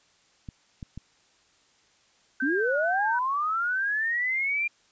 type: clicks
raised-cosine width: 5 ms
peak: -25 dBFS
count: 3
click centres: 0.488 / 0.828 / 0.976 s
type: tone with vibrato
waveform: sine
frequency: 1530 Hz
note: G6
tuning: 42 cents flat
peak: -26 dBFS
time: 2.4-3.19 s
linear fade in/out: 5 ms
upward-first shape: triangle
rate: 2 Hz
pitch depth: 120 cents each way
type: linear sweep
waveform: sine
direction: up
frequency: 247.8 to 2404 Hz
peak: -24 dBFS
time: 2.42-4.68 s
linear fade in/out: 10 ms
effects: white hiss -63 dBFS RMS until 4.91 s + resampled to 16000 Hz